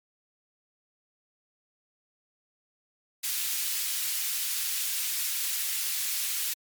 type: high-pass noise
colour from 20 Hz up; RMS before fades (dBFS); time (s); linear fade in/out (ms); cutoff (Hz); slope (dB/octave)
white; -30; 3.23-6.54; 10; 2200; 12
effects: MP3 96 kbps